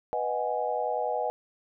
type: chord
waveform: sine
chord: G# minor seventh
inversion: first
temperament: equal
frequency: 493.9 / 622.3 / 740 / 830.6 Hz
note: B4 / D#5 / F#5 / G#5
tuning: 0 / 0 / 0 / 0 cents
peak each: -32 dBFS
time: 0.13-1.3 s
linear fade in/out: 0 ms
effects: none